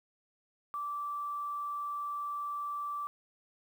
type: tone with quantisation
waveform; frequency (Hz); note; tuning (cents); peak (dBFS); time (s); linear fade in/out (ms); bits
sine; 1165; D6; -14; -34; 0.74-3.07; 0; 10
effects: none